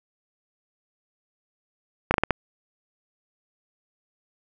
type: slowing click train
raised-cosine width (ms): 0.5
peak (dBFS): -4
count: 5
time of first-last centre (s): 2.11-2.307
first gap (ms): 31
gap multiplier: 1.32
effects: none